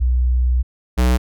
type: tone pair in turn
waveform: sine / square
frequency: 62 / 62 Hz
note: B1 / B1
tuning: +7 / +7 cents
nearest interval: unison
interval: 0 cents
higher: neither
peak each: -13 dBFS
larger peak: neither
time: 0-0.63 / 0.97-1.18 s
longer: first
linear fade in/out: 20 ms
effects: none